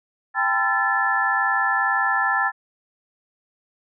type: tone cluster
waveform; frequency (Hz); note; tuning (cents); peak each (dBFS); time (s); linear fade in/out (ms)
sine; 792 / 894 / 1019 / 1345 / 1745; G5 / A5 / C6 / E6 / A6; +18 / +27 / -46 / +34 / -15; -25 / -29 / -27 / -25 / -21; 0.34-2.52; 50
effects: none